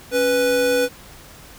square tone pair together, 276.2 / 493.9 Hz, C#4 / B4, -6 / 0 cents, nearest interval minor seventh, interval 1006 cents, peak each -26 / -17 dBFS, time 0.11-0.89 s, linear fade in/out 50 ms, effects pink hiss -43 dBFS RMS until 1.58 s

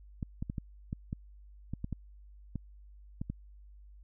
clicks, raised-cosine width 5 ms, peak -23 dBFS, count 12, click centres 0.228 / 0.425 / 0.499 / 0.582 / 0.929 / 1.129 / 1.736 / 1.844 / 1.927 / 2.557 / 3.215 / 3.3 s, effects added 50 Hz sine -51 dBFS peak until 4.03 s

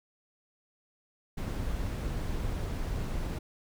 brown noise, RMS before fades -33 dBFS, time 1.37-3.39 s, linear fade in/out 10 ms, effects none

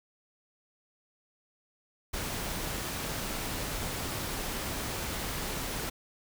pink noise, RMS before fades -35 dBFS, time 2.13-5.9 s, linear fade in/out 10 ms, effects none

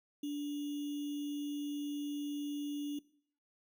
sine tone with sample-and-hold, 290.3 Hz, D4, 20 cents flat, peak -35 dBFS, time 0.23-2.99 s, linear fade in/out 5 ms, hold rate 3150 Hz, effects noise-tail reverb RT60 0.6 s tail -21 dB re dry

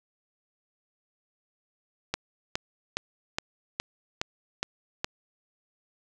click train, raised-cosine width 0.2 ms, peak -10 dBFS, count 8, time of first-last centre 2.14-5.045 s, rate 2.41 Hz, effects none

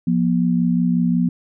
sine tone pair together, 175.24 / 240.8 Hz, F3 / B3, +6 / -44 cents, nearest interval tritone, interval 550 cents, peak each -17 / -18 dBFS, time 0.07-1.29 s, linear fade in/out 5 ms, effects none

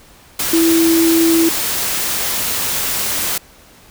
sine tone in noise, 330 Hz, E4, 2 cents sharp, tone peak -10 dBFS, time 0.53-1.49 s, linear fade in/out 5 ms, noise white, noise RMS -19 dBFS, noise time 0.39-3.38 s, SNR +6 dB, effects pink hiss -45 dBFS RMS until 3.9 s

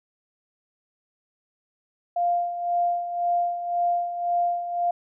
sine tone with tremolo, 698.5 Hz, F5, in tune, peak -19 dBFS, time 2.16-4.91 s, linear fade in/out 5 ms, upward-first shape sine, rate 1.9 Hz, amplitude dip 65%, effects none

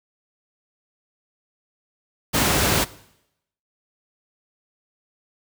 pink noise, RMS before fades -19 dBFS, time 2.33-2.85 s, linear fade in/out 20 ms, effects noise-tail reverb RT60 0.8 s tail -19 dB re dry + high-pass 60 Hz 12 dB/octave

